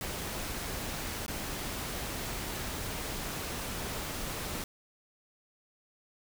pink noise with dropouts, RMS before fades -37 dBFS, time 0.01-4.64 s, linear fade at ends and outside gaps 1 ms, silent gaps 1.264-1.28 s, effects none

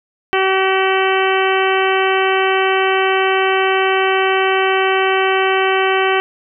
harmonic tone, 381.8 Hz, G4, 46 cents flat, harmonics 1 / 2 / 3 / 4 / 5 / 6 / 7 / 8, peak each -16 / -19 / -21 / -22 / -23 / -24 / -24 / -25 dBFS, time 0.33-6.2 s, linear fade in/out 0 ms, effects none

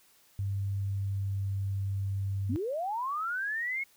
sine tone with pitch glide, 98.8 to 98.06 Hz, G2 to G2, +14 to +1 cents, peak -29 dBFS, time 0.39-2.56 s, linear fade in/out 0 ms, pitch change -13 cents, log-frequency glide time 0.75-1.56 s
sine linear sweep, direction up, 212.5 to 2201 Hz, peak -30 dBFS, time 2.49-3.84 s, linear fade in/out 10 ms
effects white hiss -63 dBFS RMS until 3.96 s

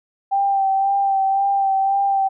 sine tone with vibrato, 784 Hz, G5, in tune, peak -15 dBFS, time 0.31-2.29 s, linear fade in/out 20 ms, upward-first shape sine, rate 1.9 Hz, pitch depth 24 cents each way, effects none

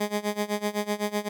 15% pulse tone with tremolo, 207.9 Hz, G#3, 2 cents sharp, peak -17 dBFS, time 0-1.29 s, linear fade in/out 10 ms, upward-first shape sine, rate 7.9 Hz, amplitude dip 90%, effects none

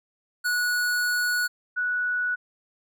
square / sine tone pair in turn, 1465 / 1472.7 Hz, F#6 / F#6, -18 / -9 cents, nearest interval unison, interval 9 cents, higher second, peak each -23 dBFS, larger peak neither, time 0.44-1.48 / 1.76-2.36 s, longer first, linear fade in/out 20 ms, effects none

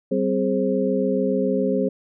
sine tone cluster, 193.1 / 260.1 / 416.5 / 530 Hz, G3 / C4 / G#4 / C5, -26 / -10 / +5 / +22 cents, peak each -24 dBFS, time 0.11-1.89 s, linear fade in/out 10 ms, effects none

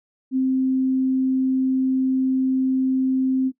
sine tone, 261.6 Hz, C4, in tune, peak -17 dBFS, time 0.31-3.52 s, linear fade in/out 50 ms, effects noise-tail reverb RT60 0.1 s tail -17 dB re dry

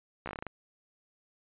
slowing click train, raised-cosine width 0.5 ms, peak -22 dBFS, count 9, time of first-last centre 0.26-0.467 s, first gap 14 ms, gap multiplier 1.17, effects resampled to 8000 Hz

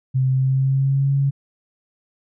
sine tone with pitch glide, 130.81 to 138.51 Hz, C3 to C#3, 0 to -1 cents, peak -15 dBFS, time 0.14-1.31 s, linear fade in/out 20 ms, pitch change +99 cents, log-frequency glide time 0.3-1.12 s, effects none

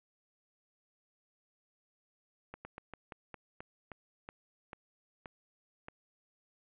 slowing click train, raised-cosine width 0.5 ms, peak -29 dBFS, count 12, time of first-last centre 2.54-5.884 s, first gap 110 ms, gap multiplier 1.19, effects resampled to 8000 Hz + 10-bit

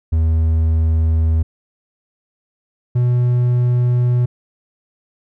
triangle tone pair in turn, 80.4 / 122.73 Hz, E2 / B2, -43 / -10 cents, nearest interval perfect fifth, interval 733 cents, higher second, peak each -10 dBFS, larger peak neither, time 0.12-1.43 / 2.95-4.26 s, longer neither, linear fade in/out 10 ms, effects none

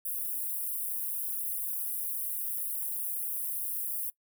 white high-pass noise, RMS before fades -34 dBFS, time 0.05-4.1 s, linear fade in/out 5 ms, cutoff 9800 Hz, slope 48 dB/octave, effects noise-tail reverb RT60 0.1 s tail -21 dB re dry

